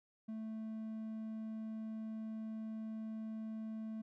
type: tone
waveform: triangle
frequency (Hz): 220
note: A3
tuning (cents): 0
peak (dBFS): -39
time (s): 0.28-4.02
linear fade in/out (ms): 10
effects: none